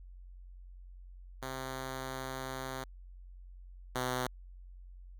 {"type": "tone pair in turn", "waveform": "5% pulse", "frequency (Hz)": [131.3, 127.05], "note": ["C3", "B2"], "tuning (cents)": [6, 49], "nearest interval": "minor second", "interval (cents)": 57, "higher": "first", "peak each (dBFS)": [-27, -21], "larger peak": "second", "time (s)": [[1.42, 2.84], [3.95, 4.27]], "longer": "first", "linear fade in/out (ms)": 5, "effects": ["added 45 Hz sine -48 dBFS peak until 5.19 s"]}